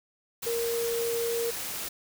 sine tone in noise, 466 Hz, A#4, 1 cent flat, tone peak -27 dBFS, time 0.46-1.51 s, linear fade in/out 10 ms, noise white, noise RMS -35 dBFS, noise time 0.42-1.89 s, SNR +5 dB, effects none

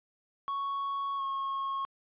triangle tone with pitch glide, 1110 to 1089.7 Hz, C#6 to C#6, +2 to -30 cents, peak -29 dBFS, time 0.48-1.85 s, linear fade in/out 0 ms, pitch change -32 cents, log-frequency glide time 1.17-1.22 s, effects resampled to 8000 Hz

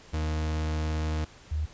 40% pulse / sine tone pair in turn, 77.78 / 76.44 Hz, D#2 / D#2, 0 / -30 cents, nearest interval unison, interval 30 cents, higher first, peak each -26 dBFS, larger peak neither, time 0.13-1.25 / 1.51-1.66 s, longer first, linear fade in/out 10 ms, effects pink hiss -52 dBFS RMS until 1.73 s + resampled to 16000 Hz

